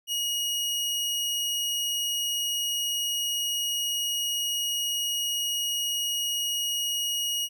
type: tone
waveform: sawtooth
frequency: 2887 Hz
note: F#7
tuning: 43 cents flat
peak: -23 dBFS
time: 0.07-7.49 s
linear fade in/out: 50 ms
effects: none